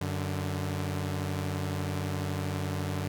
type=tone pair together; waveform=sawtooth; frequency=93.88 / 146.8 Hz; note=F#2 / D3; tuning=+26 / 0 cents; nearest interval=minor sixth; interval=774 cents; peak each=-28 / -30 dBFS; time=0.01-3.08 s; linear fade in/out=5 ms; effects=none